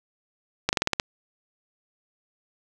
slowing click train, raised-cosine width 0.2 ms, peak -4 dBFS, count 7, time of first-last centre 0.69-0.999 s, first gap 39 ms, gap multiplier 1.11, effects none

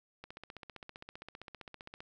click train, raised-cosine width 0.3 ms, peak -30 dBFS, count 28, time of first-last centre 0.24-2.005 s, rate 15.3 Hz, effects none

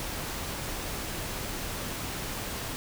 pink noise, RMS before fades -35 dBFS, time 0-2.76 s, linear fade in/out 0 ms, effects none

